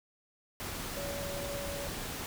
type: tone in noise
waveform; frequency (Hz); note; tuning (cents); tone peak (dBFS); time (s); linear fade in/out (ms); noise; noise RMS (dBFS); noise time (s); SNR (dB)
sine; 566; C#5; +36; -39; 0.97-1.87; 0; pink; -39; 0.6-2.26; -3
effects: none